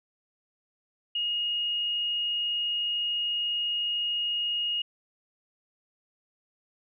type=tone; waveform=sine; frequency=2867 Hz; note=F7; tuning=45 cents sharp; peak=-26 dBFS; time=1.15-4.82 s; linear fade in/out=5 ms; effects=none